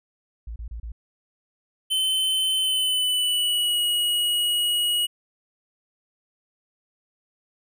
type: tone bursts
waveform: sine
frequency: 56.5 Hz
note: A1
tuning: 47 cents sharp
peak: -31 dBFS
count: 4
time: 0.47-0.92 s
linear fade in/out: 5 ms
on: 90 ms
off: 30 ms
type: tone with pitch glide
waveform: square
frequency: 3063 to 2904 Hz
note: G7 to F#7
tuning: -41 to -33 cents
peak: -21 dBFS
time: 1.9-5.07 s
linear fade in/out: 20 ms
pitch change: -92 cents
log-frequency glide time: 2.59-3.8 s
effects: none